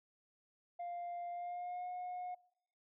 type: tone with pitch glide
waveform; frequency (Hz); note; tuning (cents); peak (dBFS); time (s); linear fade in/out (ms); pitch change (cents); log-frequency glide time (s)
sine; 699 to 722.4; F5 to F#5; +1 to -42; -38; 0.79-2.35; 10; +57; 1.31-1.88
effects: noise-tail reverb RT60 0.8 s tail -24 dB re dry + tanh soft clip ceiling -39 dBFS